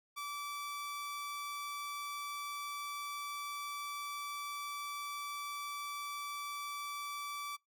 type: tone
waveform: sawtooth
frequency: 1158 Hz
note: D6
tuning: 25 cents flat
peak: -36 dBFS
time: 0.16-7.57 s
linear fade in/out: 20 ms
effects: noise-tail reverb RT60 0.2 s tail -26 dB re dry